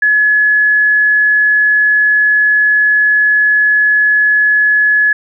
sine tone, 1700 Hz, G#6, 40 cents sharp, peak -7 dBFS, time 0.02-5.13 s, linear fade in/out 5 ms, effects none

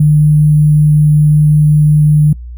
sine tone with sample-and-hold, 150.9 Hz, D3, 47 cents sharp, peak -4 dBFS, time 0-2.33 s, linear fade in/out 5 ms, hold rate 11025 Hz, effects noise-tail reverb RT60 0.1 s tail -23 dB re dry + added 60 Hz sine -24 dBFS peak until 2.57 s

